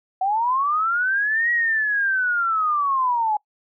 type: linear two-way sweep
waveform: sine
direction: up then down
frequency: 740 to 1916 to 829 Hz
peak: -18 dBFS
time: 0.21-3.37 s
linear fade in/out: 5 ms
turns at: 1.51 s
effects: noise-tail reverb RT60 0.1 s tail -23 dB re dry